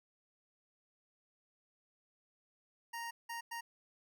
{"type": "tone bursts at uneven times", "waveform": "25% pulse", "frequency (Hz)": 932.3, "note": "A#5", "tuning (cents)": 0, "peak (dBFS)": -37, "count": 3, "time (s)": [[2.93, 3.11], [3.29, 3.41], [3.51, 3.61]], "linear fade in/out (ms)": 10, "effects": []}